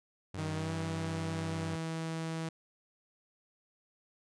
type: tone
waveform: sawtooth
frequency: 95.7 Hz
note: G2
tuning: 41 cents flat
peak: -35 dBFS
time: 0.34-1.76 s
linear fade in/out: 5 ms
type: tone with pitch glide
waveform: sawtooth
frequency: 156.3 to 162.37 Hz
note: D#3 to E3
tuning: +8 to -26 cents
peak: -31 dBFS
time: 0.38-2.49 s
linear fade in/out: 5 ms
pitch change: +66 cents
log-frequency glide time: 0.55-0.71 s
effects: resampled to 22050 Hz